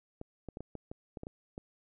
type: clicks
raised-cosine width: 2 ms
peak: -28 dBFS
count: 10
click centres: 0.214 / 0.487 / 0.571 / 0.606 / 0.753 / 0.915 / 1.172 / 1.234 / 1.269 / 1.579 s
effects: none